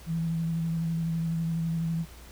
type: tone with vibrato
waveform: sine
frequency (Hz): 164.7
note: E3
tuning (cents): -1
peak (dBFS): -26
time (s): 0.06-2.06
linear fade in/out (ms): 50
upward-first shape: triangle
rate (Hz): 12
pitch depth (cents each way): 27
effects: added 60 Hz sine -47 dBFS peak until 2.31 s + pink hiss -51 dBFS RMS until 2.31 s